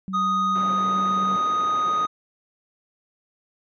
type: tone with pitch glide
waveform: sine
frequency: 190 to 191.21 Hz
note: F#3 to G3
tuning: +46 to -43 cents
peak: -28 dBFS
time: 0.08-1.36 s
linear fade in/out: 0 ms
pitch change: +11 cents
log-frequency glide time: 0.2-0.62 s
type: tone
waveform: triangle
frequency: 1244.5 Hz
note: D#6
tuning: in tune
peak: -18 dBFS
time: 0.13-2.07 s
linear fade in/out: 20 ms
type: band-pass noise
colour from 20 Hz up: pink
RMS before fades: -37 dBFS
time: 0.55-2.06 s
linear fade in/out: 5 ms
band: 230 to 1400 Hz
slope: 12 dB/octave
effects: resampled to 16000 Hz